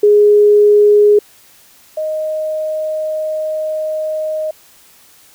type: tone pair in turn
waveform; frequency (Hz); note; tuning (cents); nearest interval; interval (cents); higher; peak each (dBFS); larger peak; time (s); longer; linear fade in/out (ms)
sine; 415.3 / 622.2; G#4 / D#5; 0 / 0; perfect fifth; 700; second; -5 / -16; first; 0.03-1.19 / 1.97-4.51; second; 5
effects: white hiss -46 dBFS RMS until 5.34 s